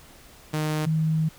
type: tone pair in turn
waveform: sawtooth / sine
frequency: 153.9 / 158.04 Hz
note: D#3 / D#3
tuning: -19 / +27 cents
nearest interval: unison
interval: 46 cents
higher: second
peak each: -20 dBFS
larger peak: neither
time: 0.53-0.86 / 0.86-1.29 s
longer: second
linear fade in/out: 10 ms
effects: pink hiss -50 dBFS RMS until 1.38 s